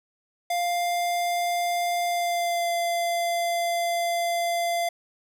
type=tone with pitch glide; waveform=square; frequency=699 to 687.8 Hz; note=F5 to F5; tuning=+1 to -27 cents; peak=-24 dBFS; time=0.5-4.89 s; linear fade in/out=5 ms; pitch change=-28 cents; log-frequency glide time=2.05-2.7 s; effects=none